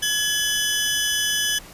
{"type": "tone pair together", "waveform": "20% pulse", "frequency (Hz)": [1694, 3018], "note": ["G#6", "F#7"], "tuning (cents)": [34, 34], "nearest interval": "minor seventh", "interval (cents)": 1000, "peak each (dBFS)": -18, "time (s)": [0.02, 1.59], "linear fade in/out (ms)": 10, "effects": ["pink hiss -43 dBFS RMS until 1.73 s", "resampled to 32000 Hz"]}